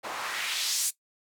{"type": "noise with band-pass filter sweep", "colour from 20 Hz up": "white", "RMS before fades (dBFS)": -31, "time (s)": [0.03, 0.91], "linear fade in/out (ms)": 20, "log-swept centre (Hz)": [640, 8800], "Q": 1.3, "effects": ["noise-tail reverb RT60 0.1 s tail -17 dB re dry"]}